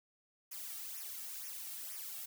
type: noise with flanger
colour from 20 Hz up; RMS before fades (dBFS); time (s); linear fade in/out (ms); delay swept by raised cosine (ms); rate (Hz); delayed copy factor
blue; -45; 0.51-2.26; 10; 0.24 to 2.04; 2.1; -0.7
effects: none